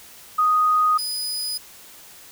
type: tone pair in turn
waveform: sine / sawtooth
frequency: 1244.5 / 4978 Hz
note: D#6 / D#8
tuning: 0 / 0 cents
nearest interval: 2 octaves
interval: 2400 cents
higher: second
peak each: -15 / -22 dBFS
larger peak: first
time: 0.38-0.98 / 0.98-1.58 s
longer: neither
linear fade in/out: 10 ms
effects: white hiss -45 dBFS RMS until 2.31 s